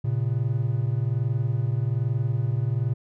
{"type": "tone pair together", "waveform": "triangle", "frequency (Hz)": [114.2, 135.4], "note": ["A#2", "C#3"], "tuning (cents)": [-35, -40], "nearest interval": "minor third", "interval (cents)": 295, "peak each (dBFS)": [-22, -24], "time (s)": [0.04, 2.94], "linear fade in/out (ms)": 10, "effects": []}